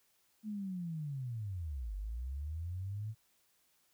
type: linear two-way sweep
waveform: sine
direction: down then up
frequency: 218.6 to 47.47 to 111.9 Hz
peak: -37 dBFS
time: 0.43-3.15 s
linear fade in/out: 50 ms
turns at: 1.95 s
effects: white hiss -73 dBFS RMS until 3.93 s